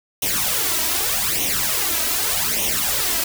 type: noise with flanger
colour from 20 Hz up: white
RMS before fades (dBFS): -21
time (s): 0.22-3.24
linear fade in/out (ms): 5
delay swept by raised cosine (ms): 0.32 to 3.12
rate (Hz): 0.83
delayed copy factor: +0.75
effects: none